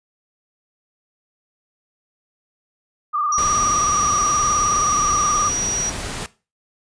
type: tone with vibrato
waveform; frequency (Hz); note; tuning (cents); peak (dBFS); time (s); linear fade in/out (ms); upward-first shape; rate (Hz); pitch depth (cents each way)
sine; 1196; D6; +31; -18; 3.13-5.5; 20; square; 19; 46
type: tone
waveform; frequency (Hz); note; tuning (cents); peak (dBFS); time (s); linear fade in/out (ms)
sine; 5780; F#8; -41; -19; 3.32-5.9; 5
type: noise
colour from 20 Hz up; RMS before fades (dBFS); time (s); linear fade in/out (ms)
pink; -28; 3.38-6.26; 0
effects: noise-tail reverb RT60 0.3 s tail -18 dB re dry + resampled to 22050 Hz